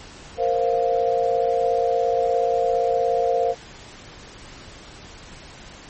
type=chord; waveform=sine; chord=Bb suspended second; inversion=none; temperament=equal; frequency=466.2 / 523.3 / 698.5 Hz; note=Bb4 / C5 / F5; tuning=0 / 0 / 0 cents; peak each=-22 dBFS; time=0.37-3.55 s; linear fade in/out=50 ms; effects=pink hiss -42 dBFS RMS until 5.89 s + MP3 32 kbps